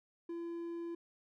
triangle tone, 338.9 Hz, E4, 48 cents sharp, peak -37 dBFS, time 0.29-0.95 s, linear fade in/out 5 ms, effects none

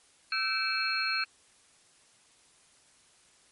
sine tone cluster, 1326 / 1542 / 2319 / 2619 / 4265 Hz, E6 / G6 / D7 / E7 / C8, +10 / -29 / -22 / -12 / +32 cents, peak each -35 / -33 / -35 / -35 / -32 dBFS, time 0.32-1.24 s, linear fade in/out 2 ms, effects white hiss -62 dBFS RMS until 3.51 s + MP3 48 kbps

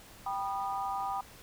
sine chord, G augmented, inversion none, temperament just, 784 / 980 / 1225 Hz, G5 / B5 / D#6, 0 / -14 / -27 cents, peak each -34 / -37 / -38 dBFS, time 0.26-1.21 s, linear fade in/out 5 ms, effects pink hiss -53 dBFS RMS until 1.42 s

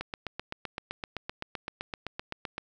click train, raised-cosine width 0.3 ms, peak -18 dBFS, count 21, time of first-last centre 0.01-2.581 s, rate 7.78 Hz, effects none

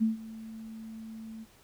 sine tone with ADSR envelope, 221.9 Hz, A3, 15 cents sharp, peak -21 dBFS, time 0-1.46 s, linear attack 25 ms, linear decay 140 ms, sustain -19 dB, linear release 38 ms, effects pink hiss -60 dBFS RMS until 1.63 s

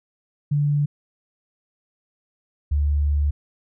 sine tone pair in turn, 145.7 / 72.85 Hz, D3 / D2, -13 / -13 cents, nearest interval octave, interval 1200 cents, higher first, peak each -17 dBFS, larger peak neither, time 0.51-0.86 / 2.71-3.31 s, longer second, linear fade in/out 10 ms, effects none

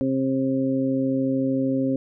harmonic tone, 133.2 Hz, C3, 31 cents sharp, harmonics 1 / 2 / 3 / 4, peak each -31 / -21 / -32 / -28 dBFS, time 0.01-1.96 s, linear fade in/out 0 ms, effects none

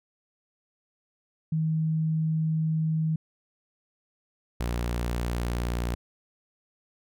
sine / sawtooth tone pair in turn, 158.6 / 59.41 Hz, D#3 / A#1, +33 / +34 cents, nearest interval octave + perfect fourth, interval 1699 cents, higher first, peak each -23 dBFS, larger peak neither, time 1.52-3.16 / 4.6-5.95 s, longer first, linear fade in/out 5 ms, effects none

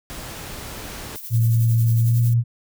pink noise, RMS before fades -34 dBFS, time 0.1-1.16 s, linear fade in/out 0 ms
violet noise with tremolo, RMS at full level -33 dBFS, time 1.15-2.34 s, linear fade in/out 10 ms, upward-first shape sine, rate 11 Hz, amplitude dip 55%
sine tone with pitch glide, 114.9 to 117.86 Hz, A#2 to A#2, -25 to +19 cents, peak -14 dBFS, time 1.3-2.44 s, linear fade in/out 50 ms, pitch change +44 cents, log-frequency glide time 1.96-2.19 s
effects none

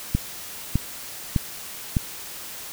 click train, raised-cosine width 5 ms, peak -7 dBFS, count 4, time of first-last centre 0.15-1.968 s, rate 1.65 Hz, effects white hiss -37 dBFS RMS until 2.72 s

